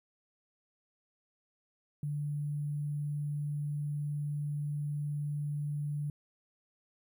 sine tone with sample-and-hold, 146.83 Hz, D3, in tune, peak -32 dBFS, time 2.03-6.1 s, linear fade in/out 2 ms, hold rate 11025 Hz, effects none

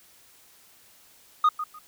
sine tone with echo, 1236 Hz, D#6, 12 cents flat, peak -13 dBFS, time 1.44-1.49 s, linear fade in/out 5 ms, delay 150 ms, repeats 2, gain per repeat -14 dB, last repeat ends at 1.79 s, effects tanh soft clip ceiling -15 dBFS + white hiss -56 dBFS RMS until 1.87 s

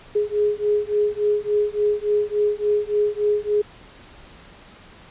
sine beating tone pair, 415.3 / 418.8 Hz, G#4 / G#4, 0 / +15 cents, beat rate 3.5 Hz, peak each -21 / -21 dBFS, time 0.15-3.62 s, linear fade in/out 10 ms, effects pink hiss -46 dBFS RMS until 5.1 s + resampled to 8000 Hz

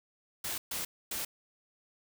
white noise bursts at uneven times, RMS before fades -36 dBFS, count 3, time 0.44-0.58 / 0.71-0.85 / 1.11-1.25 s, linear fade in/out 5 ms, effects none

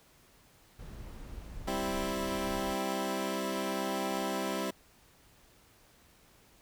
brown noise, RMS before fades -44 dBFS, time 0.79-2.76 s, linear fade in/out 5 ms
15% pulse chord, C major, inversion second, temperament equal, 196 / 261.6 / 329.6 Hz, G3 / C4 / E4, 0 / 0 / 0 cents, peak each -29 / -31 / -30 dBFS, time 1.67-4.71 s, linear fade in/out 10 ms
effects pink hiss -62 dBFS RMS until 6.61 s

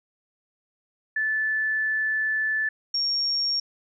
sine tone pair in turn, 1746 / 5543 Hz, A6 / F8, -14 / -14 cents, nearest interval octave + minor sixth, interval 2000 cents, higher second, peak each -22 dBFS, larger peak neither, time 1.16-2.69 / 2.94-3.6 s, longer first, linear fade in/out 5 ms, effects none

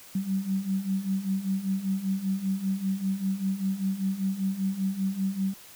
sine beating tone pair, 189.3 / 194.4 Hz, F#3 / G3, +40 / -14 cents, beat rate 5.1 Hz, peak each -31 / -27 dBFS, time 0.15-5.54 s, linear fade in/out 5 ms, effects white hiss -49 dBFS RMS until 5.75 s

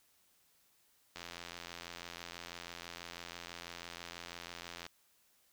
click train, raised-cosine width 0.2 ms, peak -27 dBFS, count 320, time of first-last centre 1.16-4.865 s, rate 86.1 Hz, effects white hiss -71 dBFS RMS until 5.52 s

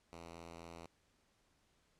5% pulse tone with vibrato, 84 Hz, E2, 33 cents sharp, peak -39 dBFS, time 0.13-0.86 s, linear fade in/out 0 ms, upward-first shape triangle, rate 18 Hz, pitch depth 13 cents each way, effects pink hiss -75 dBFS RMS until 1.99 s + low-pass 9000 Hz 12 dB/octave

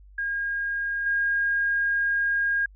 sine tone with level steps, 1624 Hz, G#6, 39 cents flat, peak -25 / -21 dBFS, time 0.18-2.66 s, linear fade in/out 5 ms, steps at 1.06 s, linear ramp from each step 5 ms, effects added 49 Hz sine -47 dBFS peak until 2.75 s

